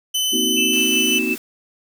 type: tone with pitch glide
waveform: sawtooth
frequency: 3028 to 3009 Hz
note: F#7 to F#7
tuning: +39 to +28 cents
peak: -15 dBFS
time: 0.14-1.19 s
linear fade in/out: 10 ms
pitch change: -11 cents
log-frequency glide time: 0.77-1.03 s
type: chord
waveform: sine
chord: C half-diminished seventh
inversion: third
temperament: just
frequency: 235.5 / 261.6 / 314 / 376.7 Hz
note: Bb3 / C4 / Eb4 / Gb4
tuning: +18 / 0 / +16 / +31 cents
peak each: -25 / -26 / -26 / -26 dBFS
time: 0.32-1.36 s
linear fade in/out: 20 ms
type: tone with tremolo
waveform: sine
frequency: 2637 Hz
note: E7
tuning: in tune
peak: -18 dBFS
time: 0.56-1.35 s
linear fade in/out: 20 ms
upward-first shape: sine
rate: 5.4 Hz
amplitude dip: 50%
type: noise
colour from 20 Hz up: white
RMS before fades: -35 dBFS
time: 0.73-1.38 s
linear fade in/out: 2 ms
effects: none